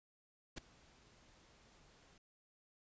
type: noise with ADSR envelope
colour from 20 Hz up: pink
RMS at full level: -43 dBFS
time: 0.56-2.18 s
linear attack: 20 ms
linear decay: 6 ms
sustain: -23 dB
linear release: 4 ms
effects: resampled to 16000 Hz